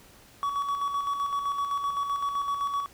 triangle tone with tremolo, 1130 Hz, C#6, 33 cents sharp, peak -23 dBFS, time 0.43-2.86 s, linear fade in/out 0 ms, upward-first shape square, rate 7.8 Hz, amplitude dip 45%, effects pink hiss -54 dBFS RMS until 2.93 s

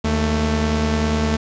sawtooth tone pair together, 77.3 / 221.9 Hz, D#2 / A3, -11 / +15 cents, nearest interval octave + tritone, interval 1826 cents, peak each -16 dBFS, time 0.04-1.37 s, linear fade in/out 10 ms, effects resampled to 16000 Hz + 7-bit

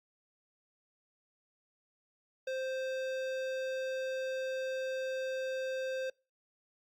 sine tone with hard clipping, 523.3 Hz, C5, in tune, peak -36 dBFS, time 2.47-6.1 s, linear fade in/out 5 ms, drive 16 dB, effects noise-tail reverb RT60 0.3 s tail -26 dB re dry + Opus 48 kbps

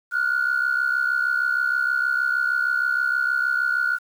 sine tone pair together, 1413.6 / 1480 Hz, F6 / F#6, +21 / 0 cents, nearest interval minor second, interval 79 cents, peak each -21 dBFS, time 0.11-3.99 s, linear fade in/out 50 ms, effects tanh soft clip ceiling -14 dBFS + 8-bit

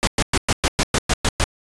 pink noise bursts, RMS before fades -17 dBFS, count 10, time 0.03-1.44 s, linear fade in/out 0 ms, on 42 ms, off 110 ms, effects resampled to 22050 Hz

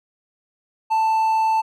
triangle tone, 884 Hz, A5, 8 cents sharp, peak -14 dBFS, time 0.9-1.62 s, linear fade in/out 20 ms, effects none

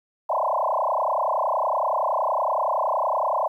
sine tone with frequency modulation, 820 Hz, G#5, 22 cents flat, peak -20 dBFS, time 0.29-3.48 s, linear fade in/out 10 ms, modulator 30.7 Hz, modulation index 7.7, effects 10-bit

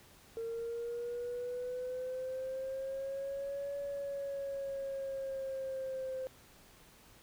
sine linear two-way sweep, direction up then down, 455.1 to 566 to 520 Hz, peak -35 dBFS, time 0.37-6.27 s, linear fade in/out 0 ms, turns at 3.77 s, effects tanh soft clip ceiling -33 dBFS + pink hiss -60 dBFS RMS until 7.22 s

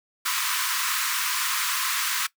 pink high-pass noise, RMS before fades -26 dBFS, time 0.25-2.27 s, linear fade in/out 10 ms, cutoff 980 Hz, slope 96 dB/octave, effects noise-tail reverb RT60 0.1 s tail -19 dB re dry

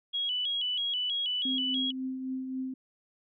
sine tone with vibrato, 3136 Hz, G7, in tune, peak -28 dBFS, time 0.13-1.92 s, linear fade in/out 20 ms, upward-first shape square, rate 3.1 Hz, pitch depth 89 cents each way
sine tone with tremolo, 260.5 Hz, C4, 7 cents flat, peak -30 dBFS, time 1.45-2.74 s, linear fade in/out 5 ms, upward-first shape triangle, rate 3.7 Hz, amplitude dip 45%
effects none

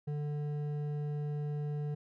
sine tone with hard clipping, 147.6 Hz, D3, 9 cents sharp, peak -35 dBFS, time 0.07-1.95 s, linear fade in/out 10 ms, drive 8 dB, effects none

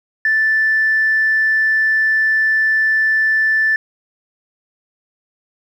sine tone, 1760 Hz, A6, in tune, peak -11 dBFS, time 0.25-3.76 s, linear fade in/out 2 ms, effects tanh soft clip ceiling -7 dBFS + 8-bit

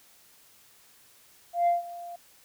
sine tone with ADSR envelope, 694 Hz, F5, 11 cents flat, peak -17 dBFS, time 1.53-2.16 s, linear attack 140 ms, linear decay 150 ms, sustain -20 dB, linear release 6 ms, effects tanh soft clip ceiling -18 dBFS + white hiss -58 dBFS RMS until 2.44 s

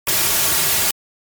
white noise with comb filter, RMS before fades -17 dBFS, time 0.07-0.91 s, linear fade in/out 2 ms, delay 3.9 ms, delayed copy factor -0.5, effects MP3 96 kbps

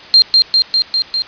sine tone with echo, 4186 Hz, C8, in tune, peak -3 dBFS, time 0.14-0.22 s, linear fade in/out 0 ms, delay 200 ms, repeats 5, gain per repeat -2 dB, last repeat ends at 1.22 s, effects white hiss -35 dBFS RMS until 1.27 s + resampled to 11025 Hz

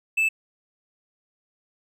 triangle tone, 2631 Hz, E7, 4 cents flat, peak -17 dBFS, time 0.17-0.29 s, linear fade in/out 10 ms, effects none

